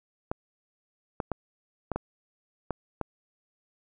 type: clicks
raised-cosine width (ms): 1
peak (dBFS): -15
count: 7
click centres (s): 0.315 / 1.202 / 1.317 / 1.917 / 1.96 / 2.707 / 3.013
effects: none